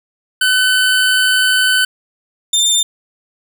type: tone pair in turn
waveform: 25% pulse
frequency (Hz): 1512 / 3596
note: F#6 / A7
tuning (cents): +37 / +37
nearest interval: octave + minor third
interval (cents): 1500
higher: second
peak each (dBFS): -7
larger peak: neither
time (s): 0.41-1.85 / 2.53-2.83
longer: first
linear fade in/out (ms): 5
effects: none